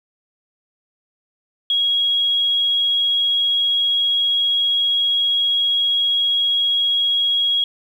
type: tone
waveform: sine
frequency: 3305 Hz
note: G#7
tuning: 9 cents flat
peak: -15 dBFS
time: 1.7-7.64 s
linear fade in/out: 2 ms
effects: 8-bit